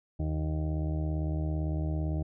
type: harmonic tone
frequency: 77.78 Hz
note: D#2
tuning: in tune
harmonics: 1 / 2 / 4 / 5 / 6 / 7 / 8 / 9 / 10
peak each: -30 / -33 / -38 / -48 / -54 / -54 / -44 / -54 / -52 dBFS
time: 0.19-2.23 s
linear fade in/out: 10 ms
effects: none